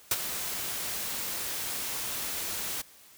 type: noise with ADSR envelope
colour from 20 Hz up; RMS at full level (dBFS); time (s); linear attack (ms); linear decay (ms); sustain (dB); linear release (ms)
white; -23; 0.11-2.82; 4; 36; -11; 10
effects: white hiss -55 dBFS RMS until 3.17 s

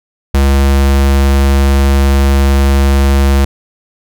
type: tone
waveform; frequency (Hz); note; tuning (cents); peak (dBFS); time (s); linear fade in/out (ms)
square; 68.8; C#2; -12; -7; 0.34-3.45; 5
effects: none

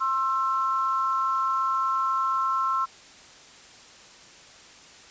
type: tone pair together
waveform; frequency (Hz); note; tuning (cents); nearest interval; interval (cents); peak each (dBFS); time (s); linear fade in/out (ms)
sine; 1061 / 1332.8; C6 / E6; +24 / +19; major third; 395; -25; 0-2.86; 20
effects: white hiss -49 dBFS RMS until 5.1 s + resampled to 16000 Hz

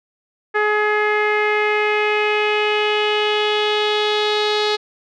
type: tone with low-pass filter sweep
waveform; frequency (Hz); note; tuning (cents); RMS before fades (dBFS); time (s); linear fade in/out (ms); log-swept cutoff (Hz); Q
sawtooth; 421.8; G#4; +27; -18; 0.54-4.77; 20; 1800 to 4100; 3.7
effects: none

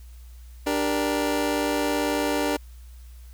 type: chord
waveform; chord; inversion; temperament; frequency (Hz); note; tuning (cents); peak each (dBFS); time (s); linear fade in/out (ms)
25% pulse; G minor; second; just; 294 / 392 / 470.4; D4 / G4 / Bb4; +2 / 0 / +16; -21 / -26 / -25; 0.66-2.57; 10
effects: added 60 Hz sine -41 dBFS peak until 3.33 s + white hiss -58 dBFS RMS until 3.33 s

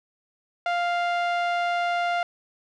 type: tone with low-pass filter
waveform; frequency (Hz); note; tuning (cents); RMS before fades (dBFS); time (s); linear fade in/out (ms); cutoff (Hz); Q
sawtooth; 698.5; F5; 0; -25; 0.66-2.23; 2; 2700; 0.77
effects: none

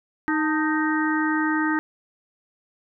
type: harmonic tone with a mistuned harmonic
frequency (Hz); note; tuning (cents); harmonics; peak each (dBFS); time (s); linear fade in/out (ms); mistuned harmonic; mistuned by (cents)
311.1; D#4; 0; 1 / 3 / 4 / 5 / 6; -22 / -29 / -30 / -28 / -29; 0.28-1.79; 0; 3; -69
effects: none

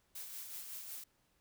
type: noise with tremolo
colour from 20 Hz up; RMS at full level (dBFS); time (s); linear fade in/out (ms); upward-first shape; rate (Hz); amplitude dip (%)
blue; -45; 0.15-1.04; 5; sine; 5.4; 40
effects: pink hiss -75 dBFS RMS until 1.4 s

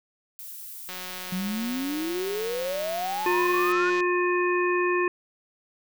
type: noise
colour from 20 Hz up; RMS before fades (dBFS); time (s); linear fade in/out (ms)
violet; -40; 0.39-3.72; 0
type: click train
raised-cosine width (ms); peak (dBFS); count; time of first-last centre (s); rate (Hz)
0.2; -20; 571; 0.89-4.005; 183
type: exponential sweep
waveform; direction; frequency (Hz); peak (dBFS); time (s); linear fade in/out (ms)
sine; up; 178.9 to 1480; -27; 1.32-3.9; 5
type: harmonic tone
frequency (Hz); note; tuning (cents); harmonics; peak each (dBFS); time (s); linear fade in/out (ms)
356.5; F4; +36; 1 / 3 / 5 / 7; -23 / -28 / -30 / -31; 3.26-5.08; 2
effects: none

